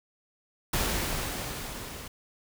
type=noise with level ramp; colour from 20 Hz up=pink; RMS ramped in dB=-27 to -42 dBFS; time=0.73-2.08 s; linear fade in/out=5 ms; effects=none